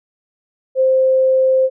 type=tone; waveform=sine; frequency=523.3 Hz; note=C5; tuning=in tune; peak=-10 dBFS; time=0.75-1.7 s; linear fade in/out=50 ms; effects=none